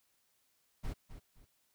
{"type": "noise with echo", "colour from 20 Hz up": "brown", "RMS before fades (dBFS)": -38, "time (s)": [0.83, 0.94], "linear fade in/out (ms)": 20, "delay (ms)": 260, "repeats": 2, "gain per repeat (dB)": -11, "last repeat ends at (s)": 1.46, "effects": ["white hiss -75 dBFS RMS until 1.74 s"]}